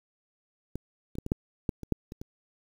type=clicks; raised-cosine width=3 ms; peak=-21 / -30 / -18 / -22 / -11 / -14 / -26 / -12 / -27 / -26 dBFS; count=10; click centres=0.756 / 1.154 / 1.185 / 1.264 / 1.319 / 1.692 / 1.833 / 1.923 / 2.121 / 2.215 s; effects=8-bit